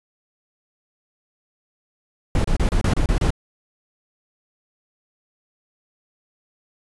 brown noise bursts, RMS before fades -18 dBFS, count 8, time 2.35-3.305 s, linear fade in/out 2 ms, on 94 ms, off 29 ms, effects resampled to 24000 Hz

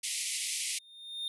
white band-pass noise, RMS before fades -35 dBFS, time 0.03-0.79 s, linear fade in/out 10 ms, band 2000 to 11000 Hz, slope 96 dB/octave
triangle tone with exponential growth, 3650 Hz, A#7, 37 cents flat, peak -30 dBFS, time 0.54-1.28 s, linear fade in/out 1 ms, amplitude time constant 160 ms
effects none

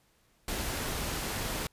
pink noise, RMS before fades -34 dBFS, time 0.48-1.67 s, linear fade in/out 2 ms, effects pink hiss -68 dBFS RMS until 1.72 s + resampled to 32000 Hz

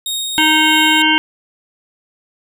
sawtooth tone with tremolo, 3729 Hz, A#7, in tune, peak -15 dBFS, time 0.06-1.02 s, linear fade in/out 2 ms, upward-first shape triangle, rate 3.1 Hz, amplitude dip 25%
harmonic tone, 311.1 Hz, D#4, in tune, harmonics 1 / 3 / 5 / 7 / 9 / 10, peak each -17 / -17 / -17 / -17 / -17 / -17 dBFS, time 0.38-1.18 s, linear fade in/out 0 ms
effects none

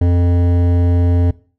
sine tone with hard clipping, 87.5 Hz, F2, 4 cents sharp, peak -12 dBFS, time 0.01-1.31 s, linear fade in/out 5 ms, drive 13 dB, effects noise-tail reverb RT60 0.4 s tail -20 dB re dry

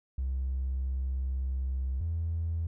triangle tone pair in turn, 65.41 / 82.41 Hz, C2 / E2, 0 / 0 cents, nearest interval major third, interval 400 cents, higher second, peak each -25 / -25 dBFS, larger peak neither, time 0.18-2.01 / 2.01-2.67 s, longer first, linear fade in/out 5 ms, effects tanh soft clip ceiling -26 dBFS

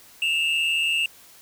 triangle tone pair together, 2657 / 2815 Hz, E7 / F7, +13 / +13 cents, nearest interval minor second, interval 100 cents, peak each -20 / -20 dBFS, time 0.22-1.06 s, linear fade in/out 2 ms, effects tanh soft clip ceiling -16 dBFS + white hiss -50 dBFS RMS until 1.41 s

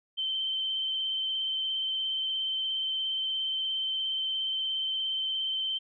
sine tone with vibrato, 3100 Hz, G7, 20 cents flat, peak -28 dBFS, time 0.17-5.79 s, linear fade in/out 20 ms, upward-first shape sine, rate 17 Hz, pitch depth 20 cents each way, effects none

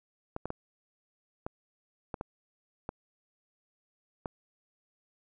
clicks, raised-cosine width 1 ms, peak -21 dBFS, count 8, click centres 0.364 / 0.456 / 0.504 / 1.465 / 2.142 / 2.211 / 2.891 / 4.258 s, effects none

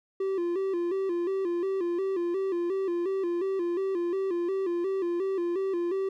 triangle tone with vibrato, 365.5 Hz, F#4, 21 cents flat, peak -24 dBFS, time 0.2-6.09 s, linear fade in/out 5 ms, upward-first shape square, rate 2.8 Hz, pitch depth 95 cents each way, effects none

